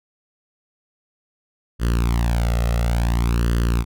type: tone with flanger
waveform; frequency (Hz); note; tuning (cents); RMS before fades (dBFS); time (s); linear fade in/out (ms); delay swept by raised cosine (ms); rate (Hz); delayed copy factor
sawtooth; 58.27; A#1; 0; -19; 1.79-3.85; 50; 0.64 to 1.55; 0.57; +0.8
effects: none